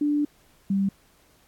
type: tone pair in turn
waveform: sine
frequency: 293.7 / 196.02 Hz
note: D4 / G3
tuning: 0 / 0 cents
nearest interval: perfect fifth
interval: 700 cents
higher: first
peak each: -20 dBFS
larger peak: neither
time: 0.01-0.25 / 0.7-0.89 s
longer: first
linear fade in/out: 5 ms
effects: pink hiss -60 dBFS RMS until 1.47 s + AAC 64 kbps